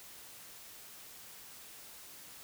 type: silence
effects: white hiss -52 dBFS RMS until 2.43 s